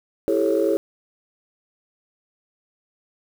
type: chord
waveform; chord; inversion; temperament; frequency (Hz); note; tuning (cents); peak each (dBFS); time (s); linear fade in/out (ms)
sine; A dominant seventh; second; just; 330 / 396 / 440 / 550; E4 / G4 / A4 / C#5; +2 / +18 / 0 / -14; -22; 0.28-0.77; 0
effects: tanh soft clip ceiling -9 dBFS + 7-bit